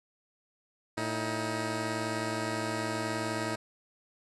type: tone pair together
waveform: 10% pulse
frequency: 111.97 / 316.7 Hz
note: A2 / D#4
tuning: +31 / +31 cents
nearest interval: octave + tritone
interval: 1800 cents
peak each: -26 / -25 dBFS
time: 0.97-3.56 s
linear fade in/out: 10 ms
effects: resampled to 24000 Hz